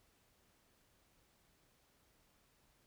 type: silence
effects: pink hiss -73 dBFS RMS until 2.86 s